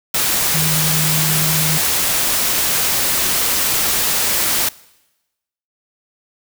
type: tone in noise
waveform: sine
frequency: 155.56 Hz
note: D#3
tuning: in tune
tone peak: -19 dBFS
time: 0.54-1.78 s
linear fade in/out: 5 ms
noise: white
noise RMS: -17 dBFS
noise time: 0.14-4.69 s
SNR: -5 dB
effects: noise-tail reverb RT60 1.0 s tail -22 dB re dry